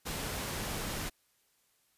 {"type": "noise", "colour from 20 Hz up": "pink", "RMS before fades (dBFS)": -37, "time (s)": [0.05, 1.1], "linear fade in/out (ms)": 20, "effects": ["white hiss -72 dBFS RMS until 1.97 s", "resampled to 32000 Hz"]}